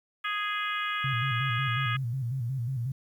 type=harmonic tone; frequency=415.2 Hz; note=G#4; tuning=in tune; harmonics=3 / 4 / 5 / 6 / 7 / 8; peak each=-32 / -34 / -36 / -38 / -39 / -40 dBFS; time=0.24-1.97 s; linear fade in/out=10 ms
type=tone with vibrato; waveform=sine; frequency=125.3 Hz; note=B2; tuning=25 cents sharp; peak=-28 dBFS; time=1.04-2.92 s; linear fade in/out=5 ms; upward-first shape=square; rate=5.5 Hz; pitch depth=110 cents each way
effects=10-bit